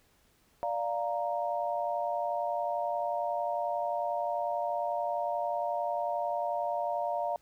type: chord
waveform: sine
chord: Bb major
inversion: first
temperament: equal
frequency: 587.3 / 698.5 / 932.3 Hz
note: D5 / F5 / Bb5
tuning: 0 / 0 / 0 cents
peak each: -34 / -32 / -35 dBFS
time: 0.63-7.36 s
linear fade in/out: 0 ms
effects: pink hiss -67 dBFS RMS until 7.41 s